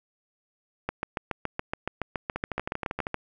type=two click trains; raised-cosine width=0.5 ms; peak=-15 / -13 dBFS; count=10 / 17; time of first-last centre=2.36-3.069 / 0.89-3.144 s; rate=12.7 / 7.1 Hz; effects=none